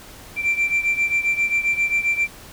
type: beating tone pair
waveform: sine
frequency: 2349 / 2356.5 Hz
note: D7 / D7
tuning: 0 / +5 cents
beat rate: 7.5 Hz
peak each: -18 / -21 dBFS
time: 0.36-2.28 s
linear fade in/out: 50 ms
effects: tanh soft clip ceiling -14 dBFS + pink hiss -42 dBFS RMS until 2.52 s